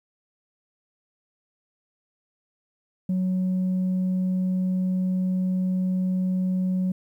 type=tone; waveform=sine; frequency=185 Hz; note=F#3; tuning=in tune; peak=-19 dBFS; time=3.09-6.92 s; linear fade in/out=5 ms; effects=tanh soft clip ceiling -20 dBFS + 10-bit